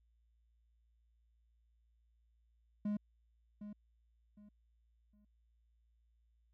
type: tone with echo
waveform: triangle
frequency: 207.7 Hz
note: G#3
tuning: in tune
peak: -32 dBFS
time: 2.85-2.97 s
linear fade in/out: 5 ms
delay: 760 ms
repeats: 3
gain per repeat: -11 dB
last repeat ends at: 5.25 s
effects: added 57 Hz sine -70 dBFS peak until 6.53 s